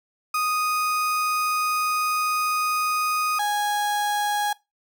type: tone pair in turn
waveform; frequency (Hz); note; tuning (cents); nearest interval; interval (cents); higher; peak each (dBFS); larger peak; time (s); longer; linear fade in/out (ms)
35% pulse; 1243 / 828; D#6 / G#5; -2 / -5; perfect fifth; 703; first; -20; neither; 0.34-3.39 / 3.39-4.53; first; 5
effects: noise-tail reverb RT60 0.2 s tail -20 dB re dry